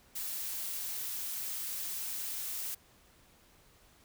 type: noise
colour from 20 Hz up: blue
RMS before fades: -38 dBFS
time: 0.15-2.75 s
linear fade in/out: 10 ms
effects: pink hiss -63 dBFS RMS until 4.04 s